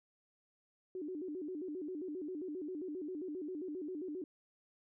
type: tone with vibrato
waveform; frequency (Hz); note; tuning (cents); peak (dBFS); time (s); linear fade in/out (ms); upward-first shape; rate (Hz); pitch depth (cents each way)
sine; 332.8; E4; +17; -39; 0.95-4.24; 2; square; 7.5; 190
effects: none